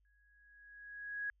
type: tone with exponential growth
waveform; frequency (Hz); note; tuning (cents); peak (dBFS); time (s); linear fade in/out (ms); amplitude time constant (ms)
sine; 1661.2; G#6; 0; -35; 0.05-1.3; 1; 270
effects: added 50 Hz sine -70 dBFS peak until 1.4 s